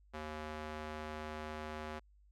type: tone with band-pass filter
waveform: square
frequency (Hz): 77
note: D#2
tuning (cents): -17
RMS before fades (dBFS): -44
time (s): 0.13-2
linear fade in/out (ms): 20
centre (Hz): 1100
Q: 0.56
effects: added 50 Hz sine -62 dBFS peak until 2.31 s